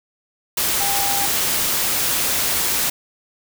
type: tone in noise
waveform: sine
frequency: 799 Hz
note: G5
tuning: 33 cents sharp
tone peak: -24 dBFS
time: 0.8-1.26 s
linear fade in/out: 5 ms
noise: white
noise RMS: -20 dBFS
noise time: 0.57-2.9 s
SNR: -7 dB
effects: none